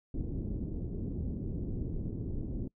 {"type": "low-pass noise", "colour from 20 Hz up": "pink", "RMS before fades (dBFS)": -36, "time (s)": [0.14, 2.68], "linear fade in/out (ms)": 5, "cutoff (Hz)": 350, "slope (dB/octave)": 24, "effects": ["noise-tail reverb RT60 0.1 s tail -24 dB re dry"]}